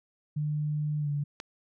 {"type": "tone with pitch glide", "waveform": "sine", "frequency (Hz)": [150, 144.89], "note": ["D3", "D3"], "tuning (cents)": [37, -23], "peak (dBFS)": -27, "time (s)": [0.36, 1.24], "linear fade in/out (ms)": 10, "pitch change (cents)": -60, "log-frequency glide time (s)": [1, 1.09]}
{"type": "click", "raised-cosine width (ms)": 0.2, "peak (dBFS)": -20, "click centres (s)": 1.401}
{"effects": []}